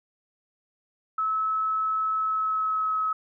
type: tone with pitch glide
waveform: sine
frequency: 1297 to 1282.8 Hz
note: E6 to E6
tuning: -28 to -48 cents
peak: -23 dBFS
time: 1.18-3.13 s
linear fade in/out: 5 ms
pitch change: -20 cents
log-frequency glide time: 2.18-2.95 s
effects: none